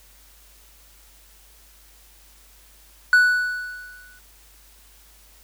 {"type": "tone with exponential decay", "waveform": "triangle", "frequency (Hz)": 1480, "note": "F#6", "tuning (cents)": 0, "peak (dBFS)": -8, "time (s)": [3.13, 4.19], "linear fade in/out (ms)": 1, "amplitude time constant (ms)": 230, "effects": ["added 50 Hz sine -53 dBFS peak until 5.43 s", "white hiss -53 dBFS RMS until 5.43 s"]}